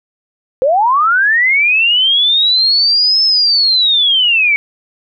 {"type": "linear two-way sweep", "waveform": "sine", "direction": "up then down", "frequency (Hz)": [493.9, 5274, 2219], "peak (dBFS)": -8, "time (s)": [0.62, 4.56], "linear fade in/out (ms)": 0, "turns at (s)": 3.23, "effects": []}